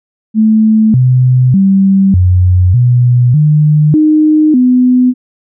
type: tone with pitch steps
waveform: sine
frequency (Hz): 218.3 / 127.2 / 194 / 90.8 / 123 / 151.1 / 307.6 / 251.1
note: A3 / C3 / G3 / F#2 / B2 / D3 / D#4 / B3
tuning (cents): -13 / -48 / -18 / -32 / -7 / +50 / -20 / +29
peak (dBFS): -4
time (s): 0.34-5.14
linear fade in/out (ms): 50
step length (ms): 600
effects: none